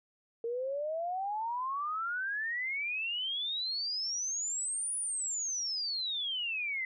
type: exponential two-way sweep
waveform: sine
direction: up then down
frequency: 456.3 to 9900 to 2011 Hz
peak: -32 dBFS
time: 0.44-6.85 s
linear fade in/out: 2 ms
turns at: 4.96 s
effects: none